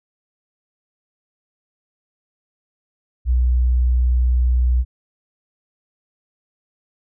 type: tone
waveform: sine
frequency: 61.74 Hz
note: B1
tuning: in tune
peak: -13 dBFS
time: 3.25-4.85 s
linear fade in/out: 50 ms
effects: none